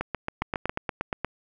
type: two click trains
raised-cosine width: 0.5 ms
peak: -13 / -12 dBFS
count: 6 / 8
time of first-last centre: 0.01-0.695 / 0.42-1.246 s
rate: 7.3 / 8.47 Hz
effects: none